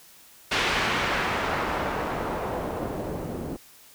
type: noise with low-pass filter sweep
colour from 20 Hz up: white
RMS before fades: -28 dBFS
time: 0.51-3.57 s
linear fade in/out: 10 ms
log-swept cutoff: 2900 to 350 Hz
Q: 0.98
effects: white hiss -52 dBFS RMS until 3.94 s